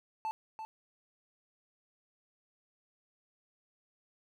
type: tone with echo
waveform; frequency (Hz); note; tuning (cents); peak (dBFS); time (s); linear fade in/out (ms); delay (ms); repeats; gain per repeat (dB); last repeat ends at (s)
triangle; 880; A5; 0; -31; 0.25-0.31; 0; 340; 1; -7; 0.65
effects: none